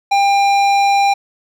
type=tone with hard clipping; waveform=sine; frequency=798 Hz; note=G5; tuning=31 cents sharp; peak=-12 dBFS; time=0.11-1.14 s; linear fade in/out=10 ms; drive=13 dB; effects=none